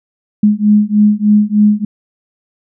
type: beating tone pair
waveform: sine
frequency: 207.7 / 211 Hz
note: G#3 / G#3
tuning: 0 / +28 cents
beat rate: 3.3 Hz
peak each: -10 dBFS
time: 0.43-1.85 s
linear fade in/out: 5 ms
effects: none